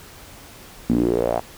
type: tone with band-pass filter sweep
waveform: sawtooth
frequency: 58.6 Hz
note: A#1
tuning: 10 cents sharp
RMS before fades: -20 dBFS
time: 0.89-1.4 s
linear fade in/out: 10 ms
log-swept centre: 230 to 740 Hz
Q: 5.1
effects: pink hiss -43 dBFS RMS until 1.57 s